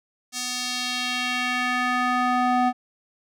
square tone with band-pass filter sweep, 249.2 Hz, B3, 16 cents sharp, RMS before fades -24 dBFS, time 0.32-2.73 s, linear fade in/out 50 ms, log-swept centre 6500 to 750 Hz, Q 1.4, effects none

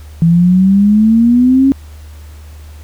sine exponential sweep, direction up, 164 to 275.7 Hz, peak -5 dBFS, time 0.22-1.72 s, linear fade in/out 0 ms, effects added 75 Hz sine -30 dBFS peak until 2.83 s + pink hiss -44 dBFS RMS until 2.83 s

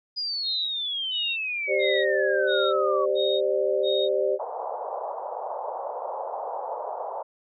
sine exponential sweep, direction down, 4964 to 1108.7 Hz, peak -26 dBFS, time 0.16-3.06 s, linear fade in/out 20 ms
sine tone bursts, 3729 Hz, A#7, in tune, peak -27 dBFS, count 6, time 0.43-4.09 s, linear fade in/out 50 ms, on 260 ms, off 420 ms
sine chord, G suspended fourth, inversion none, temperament equal with one note detuned, 392 / 523.3 / 597.3 Hz, G4 / C5 / D5, 0 / 0 / +29 cents, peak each -25 dBFS, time 1.67-4.39 s, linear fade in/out 50 ms
white band-pass noise, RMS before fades -32 dBFS, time 4.39-7.23 s, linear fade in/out 10 ms, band 490 to 950 Hz, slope 48 dB/octave
effects MP3 64 kbps

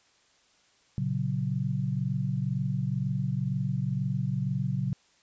sine chord, F# major, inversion first, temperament equal, 116.54 / 138.59 / 185 Hz, A#2 / C#3 / F#3, 0 / 0 / 0 cents, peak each -32 / -29 / -32 dBFS, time 0.98-4.93 s, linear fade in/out 0 ms, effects white hiss -64 dBFS RMS until 5.22 s + resampled to 16000 Hz

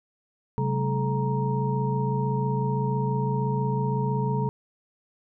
sine tone cluster, 133.1 / 188.8 / 214.8 / 430.6 / 936 Hz, C3 / F#3 / A3 / A4 / A#5, +30 / +35 / -41 / -37 / +7 cents, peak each -25 / -31 / -34 / -31 / -31 dBFS, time 0.58-4.49 s, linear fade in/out 0 ms, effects none

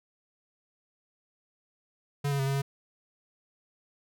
square tone with pitch steps, 142.6 / 139.9 / 135.1 / 137.7 / 138.5 Hz, C#3 / C#3 / C#3 / C#3 / C#3, +49 / +16 / -44 / -11 / -1 cents, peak -27 dBFS, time 2.24-2.62 s, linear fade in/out 10 ms, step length 76 ms, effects none

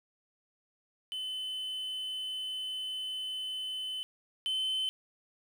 triangle tone pair in turn, 3035 / 3060 Hz, F#7 / G7, +43 / -42 cents, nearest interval unison, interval 15 cents, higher second, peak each -33 / -28 dBFS, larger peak second, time 1.12-4.03 / 4.46-4.89 s, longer first, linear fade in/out 0 ms, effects 10-bit

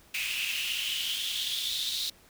pink noise with high-pass filter sweep, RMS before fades -32 dBFS, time 0.14-2.1 s, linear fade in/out 5 ms, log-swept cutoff 2500 to 3900 Hz, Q 6.6, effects pink hiss -58 dBFS RMS until 2.29 s

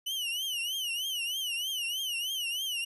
40% pulse tone with vibrato, 2960 Hz, F#7, in tune, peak -30 dBFS, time 0.06-2.85 s, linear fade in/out 10 ms, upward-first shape triangle, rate 3.2 Hz, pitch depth 160 cents each way, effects resampled to 32000 Hz

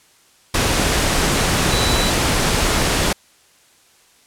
sine tone in noise, 3951 Hz, B7, in tune, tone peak -23 dBFS, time 1.71-2.1 s, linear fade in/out 5 ms, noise pink, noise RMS -17 dBFS, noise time 0.54-3.13 s, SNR -9 dB, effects white hiss -53 dBFS RMS until 4.26 s + low-pass 10000 Hz 12 dB/octave

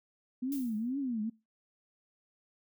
sine tone with vibrato, 244.5 Hz, B3, 17 cents flat, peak -31 dBFS, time 0.42-1.3 s, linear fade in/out 10 ms, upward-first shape triangle, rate 2.2 Hz, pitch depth 280 cents each way
violet noise with exponential decay, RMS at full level -41 dBFS, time 0.52-0.92 s, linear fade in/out 1 ms, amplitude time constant 85 ms
effects noise-tail reverb RT60 0.3 s tail -26 dB re dry

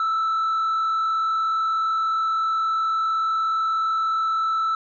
sine tone with frequency modulation, 1318.5 Hz, E6, in tune, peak -17 dBFS, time 0-4.75 s, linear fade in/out 2 ms, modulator 43.5 Hz, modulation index 0.4, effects tanh soft clip ceiling -19 dBFS

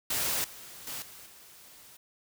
white noise with level steps, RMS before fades -30 / -47 / -38 / -49 / -53 dBFS, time 0.1-1.97 s, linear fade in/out 5 ms, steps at 0.44 / 0.87 / 1.02 / 1.26 s, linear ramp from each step 2 ms, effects none

